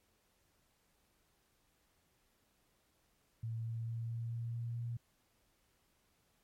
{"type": "tone with pitch steps", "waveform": "sine", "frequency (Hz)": [113.7, 114.42, 115.15, 115.89, 116.63, 117.37, 118.12], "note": ["A#2", "A#2", "A#2", "A#2", "A#2", "A#2", "A#2"], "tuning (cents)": [-43, -32, -21, -10, 1, 12, 23], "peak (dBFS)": -37, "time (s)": [3.43, 4.97], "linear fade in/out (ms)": 5, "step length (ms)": 220, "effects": ["pink hiss -75 dBFS RMS until 6.43 s", "MP3 64 kbps"]}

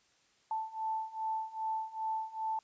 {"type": "beating tone pair", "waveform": "sine", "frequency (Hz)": [880, 882.5], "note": ["A5", "A5"], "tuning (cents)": [0, 5], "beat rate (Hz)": 2.5, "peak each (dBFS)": [-38, -36], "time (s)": [0.51, 2.59], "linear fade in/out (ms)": 2, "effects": ["white hiss -69 dBFS RMS until 2.63 s", "resampled to 16000 Hz"]}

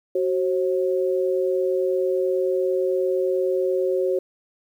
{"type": "tone pair together", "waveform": "sine", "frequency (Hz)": [374.1, 536.9], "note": ["F#4", "C5"], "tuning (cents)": [19, 45], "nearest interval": "tritone", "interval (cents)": 626, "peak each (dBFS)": [-21, -23], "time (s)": [0.15, 4.19], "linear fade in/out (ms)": 5, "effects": ["9-bit"]}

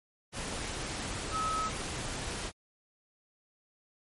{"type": "tone in noise", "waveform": "sine", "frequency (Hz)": 1285, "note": "E6", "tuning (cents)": -45, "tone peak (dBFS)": -30, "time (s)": [1.31, 1.71], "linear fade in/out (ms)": 50, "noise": "pink", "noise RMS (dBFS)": -37, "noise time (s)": [0.32, 2.52], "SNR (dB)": 4, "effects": ["MP3 48 kbps"]}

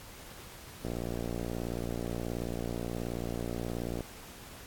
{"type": "click train", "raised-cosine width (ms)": 2, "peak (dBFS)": -22, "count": 186, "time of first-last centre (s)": [0.85, 4.007], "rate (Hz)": 58.6, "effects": ["pink hiss -49 dBFS RMS until 4.66 s", "AAC 64 kbps"]}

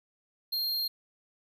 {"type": "tone", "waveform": "square", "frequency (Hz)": 4213, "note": "C8", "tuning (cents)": 11, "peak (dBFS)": -29, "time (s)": [0.52, 0.88], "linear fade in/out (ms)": 10, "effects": []}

